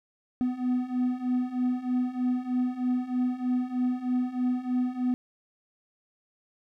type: beating tone pair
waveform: triangle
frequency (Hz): 248.3 / 251.5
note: B3 / B3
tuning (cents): +9 / +32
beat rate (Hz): 3.2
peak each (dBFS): -28 / -25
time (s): 0.41-5.14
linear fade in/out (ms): 0
effects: none